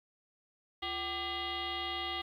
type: tone with frequency modulation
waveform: sine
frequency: 2023 Hz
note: B6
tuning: 41 cents sharp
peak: -34 dBFS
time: 0.82-2.22 s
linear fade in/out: 10 ms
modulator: 419 Hz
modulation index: 4
effects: 11-bit